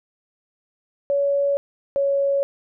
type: tone pair in turn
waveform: sine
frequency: 563 / 556.9 Hz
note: C#5 / C#5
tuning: +27 / +8 cents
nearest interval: unison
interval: 19 cents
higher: first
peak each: -17 dBFS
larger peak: neither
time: 1.1-1.57 / 1.96-2.43 s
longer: neither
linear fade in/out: 0 ms
effects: none